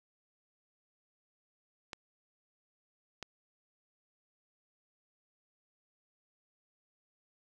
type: clicks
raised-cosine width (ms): 0.2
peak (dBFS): -23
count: 2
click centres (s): 1.932 / 3.227
effects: 10-bit